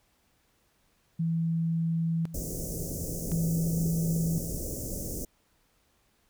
sine tone with tremolo, 164.81 Hz, E3, in tune, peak -25 dBFS, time 1.19-4.61 s, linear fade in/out 10 ms, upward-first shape square, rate 0.47 Hz, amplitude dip 80%
pink band-stop noise, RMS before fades -35 dBFS, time 2.34-5.25 s, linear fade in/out 5 ms, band 590 to 5800 Hz, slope 48 dB/octave
effects pink hiss -69 dBFS RMS until 6.29 s

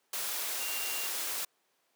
sine tone in noise, 2777 Hz, F7, 10 cents flat, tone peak -40 dBFS, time 0.6-1.07 s, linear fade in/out 5 ms, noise white, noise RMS -35 dBFS, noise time 0.13-1.45 s, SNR -8 dB, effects pink hiss -73 dBFS RMS until 1.95 s + high-pass 400 Hz 12 dB/octave

